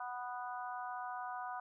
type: harmonic tone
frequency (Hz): 246.9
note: B3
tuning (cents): 0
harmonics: 3 / 4 / 5 / 6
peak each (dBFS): -43 / -45 / -47 / -49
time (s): 0-1.6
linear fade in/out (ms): 5
effects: none

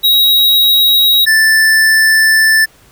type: tone pair in turn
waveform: square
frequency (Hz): 3823 / 1762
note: A#7 / A6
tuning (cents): +43 / +2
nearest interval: octave + minor second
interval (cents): 1341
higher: first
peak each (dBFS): -7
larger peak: neither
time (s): 0.03-1.26 / 1.26-2.66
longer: second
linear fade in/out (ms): 20
effects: pink hiss -46 dBFS RMS until 2.91 s

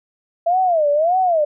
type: tone with vibrato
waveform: sine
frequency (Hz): 659.3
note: E5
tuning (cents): 0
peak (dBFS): -13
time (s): 0.46-1.45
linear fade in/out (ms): 10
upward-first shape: sine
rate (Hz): 1.7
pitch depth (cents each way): 230
effects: none

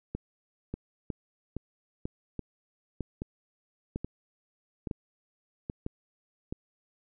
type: two click trains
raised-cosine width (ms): 3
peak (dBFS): -20 / -21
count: 7 / 8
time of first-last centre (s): 0.15-5.864 / 0.74-6.525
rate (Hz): 1.05 / 1.21
effects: none

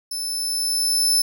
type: tone with level ramp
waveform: 25% pulse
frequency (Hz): 5270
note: E8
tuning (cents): -1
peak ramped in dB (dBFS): -21 to -10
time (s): 0.11-1.22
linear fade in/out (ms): 5
effects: none

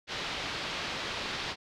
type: low-pass noise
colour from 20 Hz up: white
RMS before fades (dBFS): -36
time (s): 0.07-1.56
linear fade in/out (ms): 50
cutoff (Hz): 4300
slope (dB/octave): 24
effects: none

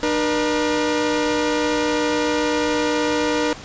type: tone pair together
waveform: sawtooth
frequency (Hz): 301.2 / 479.5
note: D4 / A#4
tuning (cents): +44 / +49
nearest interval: minor sixth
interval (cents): 805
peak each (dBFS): -17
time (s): 0.03-3.53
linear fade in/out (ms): 0
effects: pink hiss -37 dBFS RMS until 3.64 s + resampled to 16000 Hz

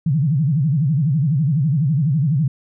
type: tone with vibrato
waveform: sine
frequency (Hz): 146.83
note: D3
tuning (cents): 0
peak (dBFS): -14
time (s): 0.06-2.48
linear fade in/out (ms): 5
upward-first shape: sine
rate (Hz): 12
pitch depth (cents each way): 240
effects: none

